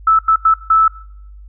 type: tone bursts at uneven times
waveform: sine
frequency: 1312 Hz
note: E6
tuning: 9 cents flat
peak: -7 dBFS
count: 4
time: 0.07-0.19 / 0.28-0.36 / 0.45-0.54 / 0.7-0.88 s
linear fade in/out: 5 ms
effects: noise-tail reverb RT60 0.7 s tail -20 dB re dry + added 50 Hz sine -34 dBFS peak until 1.48 s